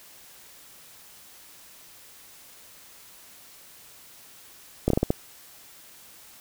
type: slowing click train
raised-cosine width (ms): 2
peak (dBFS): -7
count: 6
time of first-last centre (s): 4.88-5.105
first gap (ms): 23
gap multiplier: 1.34
effects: white hiss -50 dBFS RMS until 6.4 s